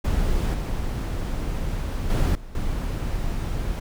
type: noise with level steps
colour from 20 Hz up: brown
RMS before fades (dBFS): -22 / -26 / -20 / -39 / -26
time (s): 0.04-3.8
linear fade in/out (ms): 10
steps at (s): 0.54 / 2.1 / 2.35 / 2.55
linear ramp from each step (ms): 2
effects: none